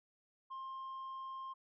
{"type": "tone", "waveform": "sine", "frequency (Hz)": 1060, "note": "C6", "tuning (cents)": 22, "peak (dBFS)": -40, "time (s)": [0.5, 1.54], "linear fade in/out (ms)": 20, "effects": ["tanh soft clip ceiling -42 dBFS"]}